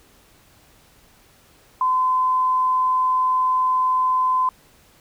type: tone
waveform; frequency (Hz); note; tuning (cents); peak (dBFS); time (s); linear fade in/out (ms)
sine; 1023; C6; -39; -16; 1.81-4.49; 2
effects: pink hiss -54 dBFS RMS until 5 s